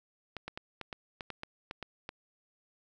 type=clicks; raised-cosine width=0.3 ms; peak=-23 dBFS; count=11; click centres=0.367 / 0.48 / 0.575 / 0.813 / 0.928 / 1.208 / 1.303 / 1.434 / 1.711 / 1.827 / 2.091 s; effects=none